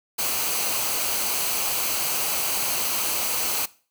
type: noise with comb filter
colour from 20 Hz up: white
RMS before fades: -25 dBFS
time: 0.18-3.66 s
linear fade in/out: 10 ms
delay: 0.56 ms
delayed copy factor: -0.5
effects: noise-tail reverb RT60 0.4 s tail -20 dB re dry